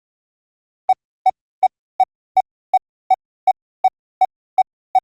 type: tone bursts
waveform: triangle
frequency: 753 Hz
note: F#5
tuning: 30 cents sharp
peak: -4 dBFS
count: 12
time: 0.89-4.988 s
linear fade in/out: 5 ms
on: 39 ms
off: 330 ms
effects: tanh soft clip ceiling -4 dBFS + Opus 24 kbps